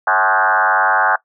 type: tone with frequency modulation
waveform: sine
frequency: 1154 Hz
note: D6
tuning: 31 cents flat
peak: -11 dBFS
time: 0.07-1.16 s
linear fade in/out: 5 ms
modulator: 98.5 Hz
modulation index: 4.7
effects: noise-tail reverb RT60 0.1 s tail -19 dB re dry